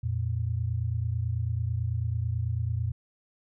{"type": "tone pair together", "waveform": "sine", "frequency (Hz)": [86.9, 116], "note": ["F2", "A#2"], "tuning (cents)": [-8, -8], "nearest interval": "perfect fourth", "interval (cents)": 500, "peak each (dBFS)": [-30, -28], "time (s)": [0.03, 2.92], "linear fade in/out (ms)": 10, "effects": []}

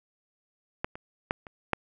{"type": "clicks", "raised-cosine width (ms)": 0.5, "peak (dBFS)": [-13, -25, -11, -28, -9], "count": 5, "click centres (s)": [0.845, 0.955, 1.309, 1.468, 1.733], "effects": []}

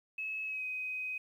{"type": "tone with pitch glide", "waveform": "sine", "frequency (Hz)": [2583, 2515], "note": ["E7", "D#7"], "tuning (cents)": [-36, 18], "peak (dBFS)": -35, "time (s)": [0.18, 1.18], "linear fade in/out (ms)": 5, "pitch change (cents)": -46, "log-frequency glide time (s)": [0.45, 0.64], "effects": ["11-bit"]}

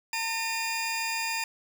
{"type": "tone pair together", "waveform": "20% pulse", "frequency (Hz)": [909, 2433], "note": ["A#5", "D#7"], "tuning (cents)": [-44, -39], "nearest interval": "octave + perfect fourth", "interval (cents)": 1705, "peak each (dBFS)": [-27, -26], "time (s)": [0.13, 1.44], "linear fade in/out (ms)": 2, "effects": []}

